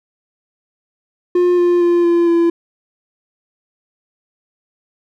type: tone with pitch steps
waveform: triangle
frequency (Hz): 355.4 / 351.1 / 346.9 / 342.7 / 338.6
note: F4 / F4 / F4 / F4 / E4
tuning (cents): +30 / +9 / -12 / -33 / +46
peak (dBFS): -8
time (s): 1.35-2.5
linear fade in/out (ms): 5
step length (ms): 230
effects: none